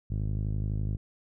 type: tone with low-pass filter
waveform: 5% pulse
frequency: 51.91 Hz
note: G#1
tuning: in tune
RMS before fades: -30 dBFS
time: 0.1-0.97 s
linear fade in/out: 10 ms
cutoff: 110 Hz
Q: 1.2
effects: none